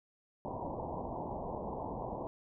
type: low-pass noise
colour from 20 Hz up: white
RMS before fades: -40 dBFS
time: 0.45-2.27 s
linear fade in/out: 0 ms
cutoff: 1000 Hz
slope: 96 dB/octave
effects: none